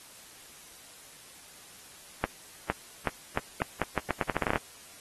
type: accelerating click train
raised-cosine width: 0.5 ms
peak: -11 dBFS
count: 16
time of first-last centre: 2.24-4.558 s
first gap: 460 ms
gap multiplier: 0.81
effects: white hiss -51 dBFS RMS until 5 s + AAC 32 kbps